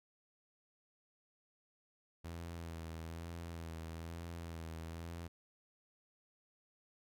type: tone with vibrato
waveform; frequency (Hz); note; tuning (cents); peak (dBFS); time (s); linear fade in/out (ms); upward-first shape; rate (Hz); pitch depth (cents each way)
sawtooth; 83; E2; +12; -40; 2.24-5.28; 10; sine; 1.1; 35
effects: none